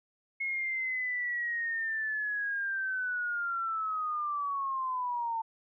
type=linear sweep; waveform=sine; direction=down; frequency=2171 to 896 Hz; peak=-30 dBFS; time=0.4-5.42 s; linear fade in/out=10 ms; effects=none